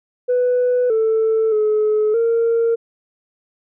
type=tone with pitch steps; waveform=sine; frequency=495.7 / 443.1 / 427.4 / 461.3 Hz; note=B4 / A4 / G#4 / A#4; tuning=+6 / +12 / +50 / -18 cents; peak=-12 dBFS; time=0.28-2.76 s; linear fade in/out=20 ms; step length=620 ms; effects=tanh soft clip ceiling -11 dBFS